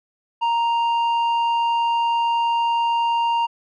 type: tone with low-pass filter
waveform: square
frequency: 932.3 Hz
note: A#5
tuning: in tune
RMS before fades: -20 dBFS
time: 0.41-3.47 s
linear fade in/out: 20 ms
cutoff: 2000 Hz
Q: 2.3
effects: none